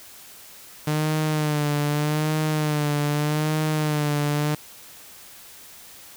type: tone with vibrato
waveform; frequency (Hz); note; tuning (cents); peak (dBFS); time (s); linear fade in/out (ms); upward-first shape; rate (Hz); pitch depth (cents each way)
sawtooth; 150.8; D3; +46; -17; 0.87-4.55; 5; sine; 0.82; 50
effects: white hiss -45 dBFS RMS until 6.16 s